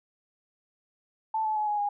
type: tone with pitch steps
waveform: sine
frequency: 880 / 864.4 / 849 / 834 / 819.2 Hz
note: A5 / A5 / G#5 / G#5 / G#5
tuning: 0 / -31 / +38 / +7 / -24 cents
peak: -25 dBFS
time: 1.34-1.89 s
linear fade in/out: 5 ms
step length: 110 ms
effects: none